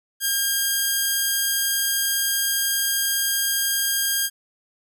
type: tone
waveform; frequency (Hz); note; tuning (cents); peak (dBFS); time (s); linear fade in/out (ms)
5% pulse; 1613; G6; +49; -9; 0.2-4.3; 50
effects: none

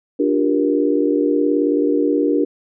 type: chord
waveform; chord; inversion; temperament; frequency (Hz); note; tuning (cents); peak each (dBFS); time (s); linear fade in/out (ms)
sine; G minor seventh; second; just; 294 / 352.8 / 392 / 470.4; D4 / F4 / G4 / Bb4; +2 / +18 / 0 / +16; -17 / -22 / -21 / -20; 0.19-2.45; 10
effects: none

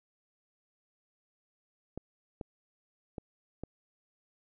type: clicks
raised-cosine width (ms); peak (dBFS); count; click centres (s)
2; -25; 4; 1.976 / 2.412 / 3.182 / 3.636
effects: none

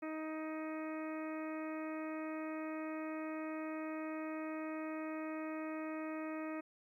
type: harmonic tone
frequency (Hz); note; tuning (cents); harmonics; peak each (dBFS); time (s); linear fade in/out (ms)
313.6; D#4; +14; 1 / 2 / 3 / 4 / 5 / 6 / 7 / 8; -41 / -46 / -54 / -50 / -58 / -54 / -57 / -56; 0.02-6.61; 10
effects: 13-bit

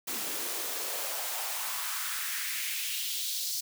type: noise with high-pass filter sweep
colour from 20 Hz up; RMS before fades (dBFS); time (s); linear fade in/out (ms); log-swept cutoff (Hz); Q
white; -34; 0.07-3.61; 10; 240 to 4900; 2.2
effects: none

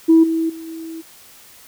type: tone with level steps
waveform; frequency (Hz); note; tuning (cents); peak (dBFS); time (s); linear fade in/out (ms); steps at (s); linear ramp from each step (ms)
sine; 325.5; E4; -22; -6 / -16 / -30 / -28; 0.08-1.02; 20; 0.23 / 0.49 / 0.67; 10
effects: tanh soft clip ceiling -3 dBFS + white hiss -45 dBFS RMS until 1.67 s

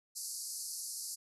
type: band-pass noise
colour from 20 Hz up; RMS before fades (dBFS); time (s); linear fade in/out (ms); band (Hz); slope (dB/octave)
white; -42; 0.15-1.16; 20; 4400 to 12000; 96
effects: none

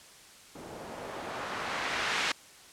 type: noise with low-pass filter sweep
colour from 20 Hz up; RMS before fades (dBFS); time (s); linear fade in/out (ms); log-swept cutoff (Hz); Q
blue; -35; 0.55-2.32; 5; 380 to 2600; 0.84
effects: white hiss -53 dBFS RMS until 2.72 s + low-pass 9000 Hz 12 dB/octave

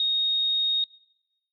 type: tone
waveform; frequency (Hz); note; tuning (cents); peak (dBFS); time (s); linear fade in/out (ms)
sine; 3729; A#7; 0; -21; 0-0.84; 2
effects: noise-tail reverb RT60 1.0 s tail -24 dB re dry

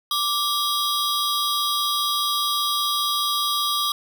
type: tone cluster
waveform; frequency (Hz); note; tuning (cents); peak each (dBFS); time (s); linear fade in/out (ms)
square; 1171 / 3269 / 3830 / 4917; D6 / G#7 / A#7 / D#8; -5 / -28 / +46 / -21; -25 / -27 / -27 / -33; 0.11-3.92; 2
effects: none

